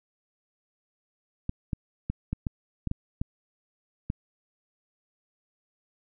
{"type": "clicks", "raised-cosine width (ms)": 5, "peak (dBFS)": -16, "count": 9, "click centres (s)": [1.494, 1.732, 2.1, 2.33, 2.468, 2.873, 2.914, 3.215, 4.101], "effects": []}